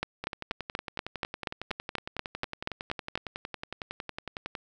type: two click trains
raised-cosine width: 0.3 ms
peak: -13 / -19 dBFS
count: 14 / 48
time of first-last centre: 0.03-3.155 / 0.24-4.552 s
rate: 4.16 / 10.9 Hz
effects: none